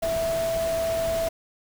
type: tone in noise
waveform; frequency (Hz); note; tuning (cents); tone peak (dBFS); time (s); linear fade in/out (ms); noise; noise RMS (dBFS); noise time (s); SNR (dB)
sine; 659.3; E5; 0; -23; 0.02-1.29; 10; pink; -34; 0.02-1.29; +8
effects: none

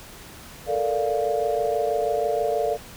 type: chord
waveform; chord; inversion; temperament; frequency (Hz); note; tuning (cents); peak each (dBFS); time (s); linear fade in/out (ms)
sine; Bb major seventh; third; equal; 440 / 466.2 / 587.3 / 698.5; A4 / Bb4 / D5 / F5; 0 / 0 / 0 / 0; -26 / -28 / -26 / -26; 0.66-2.78; 50
effects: pink hiss -43 dBFS RMS until 2.96 s

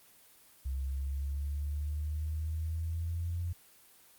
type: exponential sweep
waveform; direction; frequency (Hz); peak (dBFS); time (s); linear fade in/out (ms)
sine; up; 66 to 87.31; -32; 0.65-3.53; 10
effects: white hiss -60 dBFS RMS until 4.18 s + Opus 24 kbps

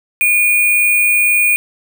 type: tone with sample-and-hold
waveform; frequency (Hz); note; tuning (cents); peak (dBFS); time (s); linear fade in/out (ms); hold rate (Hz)
sine; 2444; D#7; -32; -9; 0.21-1.56; 0; 11025
effects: none

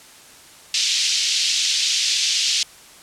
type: band-pass noise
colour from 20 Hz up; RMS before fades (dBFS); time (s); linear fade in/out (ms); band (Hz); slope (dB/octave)
white; -20; 0.74-2.63; 2; 2800 to 6000; 24
effects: white hiss -45 dBFS RMS until 3.02 s + low-pass 10000 Hz 12 dB/octave

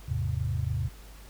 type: chord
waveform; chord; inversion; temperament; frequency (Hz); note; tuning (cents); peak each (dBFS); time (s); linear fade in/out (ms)
sine; E augmented; none; equal with one note detuned; 80.39 / 103.83 / 130.81; E2 / G#2 / B#2; -43 / 0 / 0; -31; 0.08-0.89; 10
effects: added 50 Hz sine -46 dBFS peak until 1.29 s + pink hiss -53 dBFS RMS until 1.29 s

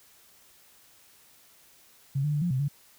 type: tone with pitch steps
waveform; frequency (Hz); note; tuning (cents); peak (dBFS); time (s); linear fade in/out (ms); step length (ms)
sine; 137.4 / 148.9 / 147.2 / 175.2 / 129.9 / 142.8; C#3 / D3 / D3 / F3 / C3 / D3; -15 / +24 / +4 / +6 / -12 / -48; -24; 2.15-2.684; 10; 89
effects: white hiss -58 dBFS RMS until 2.98 s

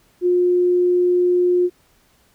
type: tone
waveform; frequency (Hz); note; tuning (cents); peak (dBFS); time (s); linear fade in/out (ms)
sine; 357; F4; +38; -13; 0.21-1.7; 50
effects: pink hiss -58 dBFS RMS until 2.34 s

